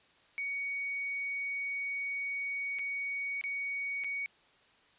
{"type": "tone with dropouts", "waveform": "sine", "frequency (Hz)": 2240, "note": "C#7", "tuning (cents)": 18, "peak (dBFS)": -33, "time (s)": [0.38, 4.26], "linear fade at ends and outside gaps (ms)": 0, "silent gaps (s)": [[2.787, 2.792], [3.412, 3.439], [4.038, 4.044]], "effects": ["white hiss -64 dBFS RMS until 4.98 s", "resampled to 8000 Hz"]}